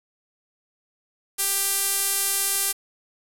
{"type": "tone with band-pass filter", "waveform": "sawtooth", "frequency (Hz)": 394.2, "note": "G4", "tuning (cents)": 10, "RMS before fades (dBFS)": -24, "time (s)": [1.38, 2.73], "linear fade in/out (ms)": 20, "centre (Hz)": 11000, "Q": 1.8, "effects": ["7-bit"]}